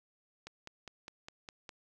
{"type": "click train", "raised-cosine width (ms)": 0.2, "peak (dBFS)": -28, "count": 7, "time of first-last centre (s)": [0.47, 1.692], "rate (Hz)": 4.91, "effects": []}